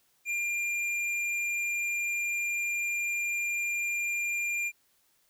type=tone with hard clipping; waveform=triangle; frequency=2396 Hz; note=D7; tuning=34 cents sharp; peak=-30 dBFS; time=0.25-4.72 s; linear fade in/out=50 ms; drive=12 dB; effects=white hiss -69 dBFS RMS until 5.29 s